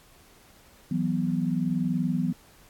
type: chord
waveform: sine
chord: E suspended second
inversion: none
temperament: equal with one note detuned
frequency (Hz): 164.81 / 185.75 / 246.9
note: E3 / F#3 / B3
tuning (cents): 0 / +7 / 0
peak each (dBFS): -28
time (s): 0.91-2.33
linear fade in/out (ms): 5
effects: pink hiss -56 dBFS RMS until 2.69 s + AAC 64 kbps